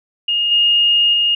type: tone with level steps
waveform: sine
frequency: 2846 Hz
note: F7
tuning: 32 cents sharp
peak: -14 / -10 / -12 dBFS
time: 0.28-1.35 s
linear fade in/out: 5 ms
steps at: 0.51 / 1.13 s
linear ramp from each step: 10 ms
effects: none